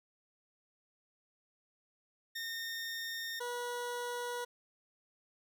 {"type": "tone pair in turn", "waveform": "20% pulse", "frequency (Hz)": [1831, 485], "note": ["A#6", "B4"], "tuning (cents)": [-32, -31], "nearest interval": "octave + major seventh", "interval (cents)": 2299, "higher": "first", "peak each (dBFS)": [-33, -32], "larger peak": "second", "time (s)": [[2.35, 3.4], [3.4, 4.45]], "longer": "neither", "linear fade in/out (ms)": 10, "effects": []}